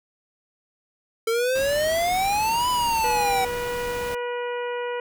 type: exponential two-way sweep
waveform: square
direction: up then down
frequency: 446.1 to 1003 to 759 Hz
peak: -21 dBFS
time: 1.27-3.45 s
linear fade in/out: 5 ms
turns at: 2.69 s
type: noise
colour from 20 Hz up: pink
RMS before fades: -36 dBFS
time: 1.55-4.15 s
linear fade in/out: 5 ms
type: harmonic tone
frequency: 485.5 Hz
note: B4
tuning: 30 cents flat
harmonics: 1 / 2 / 3 / 4 / 5 / 6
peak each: -27 / -33 / -37 / -39 / -41 / -43 dBFS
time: 3.04-5 s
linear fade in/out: 2 ms
effects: none